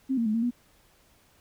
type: tone with pitch steps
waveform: sine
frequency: 264.9 / 231.1 / 214.3 / 229 / 242.4 Hz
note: C4 / A#3 / A3 / A#3 / B3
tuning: +22 / -15 / -45 / -31 / -32 cents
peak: -23 dBFS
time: 0.09-0.51 s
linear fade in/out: 20 ms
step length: 84 ms
effects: pink hiss -62 dBFS RMS until 1.4 s